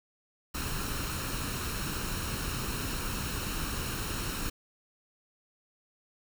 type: noise with comb filter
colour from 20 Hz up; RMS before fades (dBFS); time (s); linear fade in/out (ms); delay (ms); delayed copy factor
pink; -34; 0.54-4.5; 10; 0.73; +0.55
effects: none